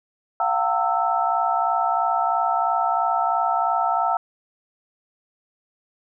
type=tone cluster; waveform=sine; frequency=698 / 761 / 908 / 1317 Hz; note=F5 / F#5 / A#5 / E6; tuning=-1 / +48 / -46 / -2 cents; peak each=-24 dBFS; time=0.4-4.17 s; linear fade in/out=2 ms; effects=none